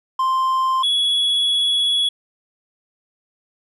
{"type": "tone pair in turn", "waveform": "triangle", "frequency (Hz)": [1046.5, 3371], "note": ["C6", "G#7"], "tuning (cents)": [0, 25], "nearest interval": "octave + minor sixth", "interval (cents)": 2025, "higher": "second", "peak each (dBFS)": [-14, -14], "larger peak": "neither", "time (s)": [[0.19, 0.83], [0.83, 2.09]], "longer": "second", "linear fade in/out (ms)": 5, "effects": ["resampled to 32000 Hz"]}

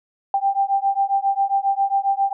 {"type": "beating tone pair", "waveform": "sine", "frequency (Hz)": [785, 792.4], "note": ["G5", "G5"], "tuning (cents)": [2, 18], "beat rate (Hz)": 7.4, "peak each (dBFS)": -20, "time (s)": [0.34, 2.33], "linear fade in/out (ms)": 2, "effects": []}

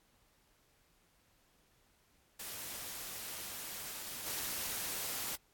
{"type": "noise with level steps", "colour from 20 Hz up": "white", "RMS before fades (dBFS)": [-44, -39], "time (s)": [2.39, 5.36], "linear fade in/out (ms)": 10, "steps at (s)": 4.26, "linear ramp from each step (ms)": 5, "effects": ["pink hiss -71 dBFS RMS until 5.53 s", "AAC 64 kbps"]}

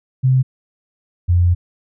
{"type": "tone pair in turn", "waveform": "sine", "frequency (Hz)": [130.1, 87.91], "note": ["C3", "F2"], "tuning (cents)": [-9, 12], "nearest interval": "perfect fifth", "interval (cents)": 679, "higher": "first", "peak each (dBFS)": -10, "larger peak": "neither", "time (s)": [[0.23, 0.43], [1.28, 1.55]], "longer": "second", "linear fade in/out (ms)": 20, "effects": []}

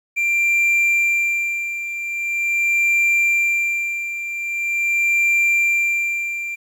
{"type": "tone with tremolo", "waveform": "triangle", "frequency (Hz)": 2369, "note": "D7", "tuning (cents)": 14, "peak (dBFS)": -12, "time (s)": [0.16, 6.56], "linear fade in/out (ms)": 20, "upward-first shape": "sine", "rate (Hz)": 0.43, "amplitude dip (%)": 70, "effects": ["9-bit"]}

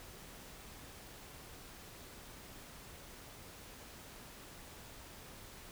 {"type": "silence", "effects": ["pink hiss -53 dBFS RMS until 5.71 s"]}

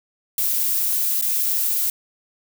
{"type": "noise with dropouts", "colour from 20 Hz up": "violet", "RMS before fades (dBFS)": -21, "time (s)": [0.38, 1.9], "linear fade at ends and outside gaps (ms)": 2, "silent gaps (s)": [1.213, 1.223], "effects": []}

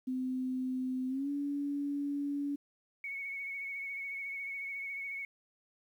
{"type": "tone with pitch glide", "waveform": "sine", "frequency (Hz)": [256.9, 285], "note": ["C4", "C#4"], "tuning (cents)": [-32, 48], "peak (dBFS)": -32, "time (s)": [0.07, 2.56], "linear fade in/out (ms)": 10, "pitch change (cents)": 180, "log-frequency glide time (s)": [1.08, 1.29]}
{"type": "tone with vibrato", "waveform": "sine", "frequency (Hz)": 2217, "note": "C#7", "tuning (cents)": 0, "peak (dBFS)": -37, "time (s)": [3.04, 5.25], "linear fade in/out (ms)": 2, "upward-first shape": "triangle", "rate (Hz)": 14, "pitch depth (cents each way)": 34}
{"effects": ["11-bit"]}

